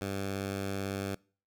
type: tone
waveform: 10% pulse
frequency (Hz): 98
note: G2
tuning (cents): 0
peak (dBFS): -25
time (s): 0.01-1.15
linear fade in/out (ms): 5
effects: noise-tail reverb RT60 0.4 s tail -24 dB re dry